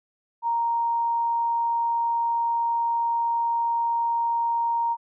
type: tone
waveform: sine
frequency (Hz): 932.3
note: A#5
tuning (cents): 0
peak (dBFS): -21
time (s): 0.42-4.97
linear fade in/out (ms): 50
effects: none